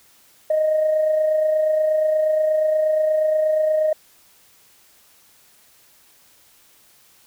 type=tone with amplitude modulation; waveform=sine; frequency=621 Hz; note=D#5; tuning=3 cents flat; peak=-13 dBFS; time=0.5-3.93 s; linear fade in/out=5 ms; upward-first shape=sine; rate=28.4 Hz; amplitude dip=40%; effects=tanh soft clip ceiling -11 dBFS + white hiss -54 dBFS RMS until 7.26 s